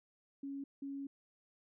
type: tone pair in turn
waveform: sine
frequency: 277.2 / 277.2 Hz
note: C#4 / C#4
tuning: 0 / 0 cents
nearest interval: unison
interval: 0 cents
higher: neither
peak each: -40 / -40 dBFS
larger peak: neither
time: 0.43-0.64 / 0.82-1.07 s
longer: second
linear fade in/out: 5 ms
effects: none